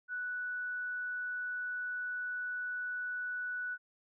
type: tone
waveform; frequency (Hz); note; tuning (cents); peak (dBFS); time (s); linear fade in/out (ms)
sine; 1480; F#6; 0; -35; 0.08-3.78; 50
effects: none